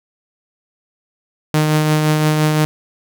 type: tone with tremolo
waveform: sawtooth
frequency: 153.6 Hz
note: D#3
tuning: 22 cents flat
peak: -7 dBFS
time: 1.54-2.65 s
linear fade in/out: 0 ms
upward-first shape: triangle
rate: 5.8 Hz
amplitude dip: 35%
effects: none